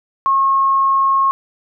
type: tone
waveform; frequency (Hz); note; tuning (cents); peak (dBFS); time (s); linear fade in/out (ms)
sine; 1085; C#6; -37; -11; 0.26-1.31; 0
effects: none